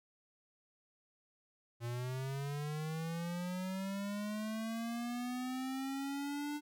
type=linear sweep; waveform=square; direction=up; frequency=116.54 to 296.9 Hz; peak=-38 dBFS; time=1.8-6.61 s; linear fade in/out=50 ms; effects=none